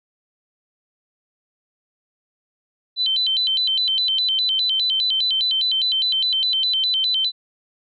sine tone with vibrato, 3520 Hz, A7, in tune, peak -17 dBFS, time 2.96-7.32 s, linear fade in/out 50 ms, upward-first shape square, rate 4.9 Hz, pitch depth 220 cents each way, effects none

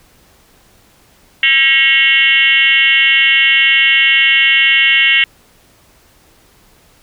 sine tone with frequency modulation, 2475 Hz, D#7, 10 cents flat, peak -7 dBFS, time 1.43-5.24 s, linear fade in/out 2 ms, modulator 286 Hz, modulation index 2.3, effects pink hiss -49 dBFS RMS until 7.02 s

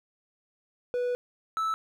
triangle tone pair in turn, 491.3 / 1311.6 Hz, B4 / E6, -9 / -9 cents, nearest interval octave + perfect fourth, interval 1700 cents, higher second, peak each -24 dBFS, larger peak neither, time 0.94-1.15 / 1.57-1.74 s, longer first, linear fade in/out 0 ms, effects none

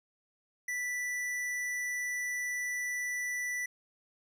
sine tone with hard clipping, 1973 Hz, B6, 2 cents flat, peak -34 dBFS, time 0.68-3.66 s, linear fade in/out 5 ms, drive 13 dB, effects none

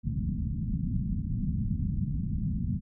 white low-pass noise, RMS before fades -30 dBFS, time 0.03-2.81 s, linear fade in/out 50 ms, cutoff 220 Hz, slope 48 dB/octave, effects none

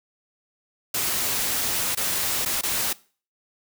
white noise with dropouts, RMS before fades -25 dBFS, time 0.94-2.93 s, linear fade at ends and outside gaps 5 ms, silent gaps 1.95-1.971 / 2.451-2.458 / 2.612-2.633 s, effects noise-tail reverb RT60 0.4 s tail -21 dB re dry

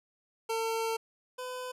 25% pulse tone pair in turn, 451.1 / 504.6 Hz, A4 / B4, +43 / +37 cents, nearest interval major second, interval 194 cents, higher second, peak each -26 / -33 dBFS, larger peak first, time 0.49-0.97 / 1.38-1.72 s, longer first, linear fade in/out 10 ms, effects resampled to 32000 Hz

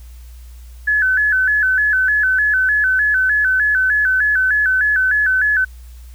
sine tone with vibrato, 1609 Hz, G6, 45 cents sharp, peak -12 dBFS, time 0.87-5.65 s, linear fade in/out 10 ms, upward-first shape square, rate 3.3 Hz, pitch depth 100 cents each way, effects added 60 Hz sine -34 dBFS peak until 6.14 s + white hiss -51 dBFS RMS until 6.14 s

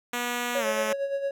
5% pulse tone with pitch glide, 242.5 to 216 Hz, B3 to A3, -31 to -32 cents, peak -16 dBFS, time 0.13-0.93 s, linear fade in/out 5 ms, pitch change -201 cents, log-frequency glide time 0.58-0.65 s
triangle tone with tremolo, 554.4 Hz, C#5, in tune, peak -22 dBFS, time 0.55-1.31 s, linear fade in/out 2 ms, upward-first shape sine, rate 8.8 Hz, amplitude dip 60%
effects none

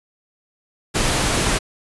pink noise, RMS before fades -19 dBFS, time 0.94-1.59 s, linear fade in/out 20 ms, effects resampled to 24000 Hz

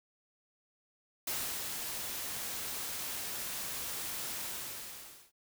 white noise with ADSR envelope, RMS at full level -35 dBFS, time 1.27-5.32 s, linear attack 4 ms, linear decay 330 ms, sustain -4 dB, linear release 910 ms, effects none

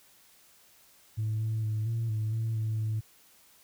sine tone with pitch steps, 108.8 / 110.4 / 108.1 / 114.5 / 108.5 / 112.4 / 109.8 / 109.1 Hz, A2 / A2 / A2 / A#2 / A2 / A2 / A2 / A2, -19 / +6 / -30 / -31 / -24 / +37 / -3 / -14 cents, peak -26 dBFS, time 1.17-3.01 s, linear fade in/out 20 ms, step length 230 ms, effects tanh soft clip ceiling -25 dBFS + white hiss -60 dBFS RMS until 3.63 s

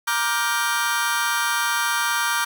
sawtooth chord, G minor seventh, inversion first, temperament just, 940.8 / 1176 / 1411.2 / 1568 Hz, Bb5 / D6 / F6 / G6, +16 / +2 / +18 / 0 cents, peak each -22 dBFS, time 0.07-2.45 s, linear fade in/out 10 ms, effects none

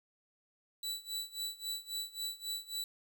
sawtooth tone with tremolo, 3951 Hz, B7, in tune, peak -32 dBFS, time 0.83-2.84 s, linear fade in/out 2 ms, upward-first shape sine, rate 3.7 Hz, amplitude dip 90%, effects 12-bit

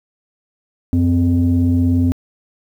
sine tone pair together, 91.27 / 256.8 Hz, F#2 / C4, -23 / -32 cents, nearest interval octave + tritone, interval 1791 cents, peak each -13 dBFS, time 0.93-2.12 s, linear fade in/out 0 ms, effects tanh soft clip ceiling -7 dBFS + 8-bit

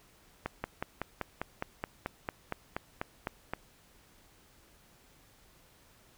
slowing click train, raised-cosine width 0.5 ms, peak -18 dBFS, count 15, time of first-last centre 0.46-3.536 s, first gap 180 ms, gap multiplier 1.03, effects pink hiss -62 dBFS RMS until 6.17 s

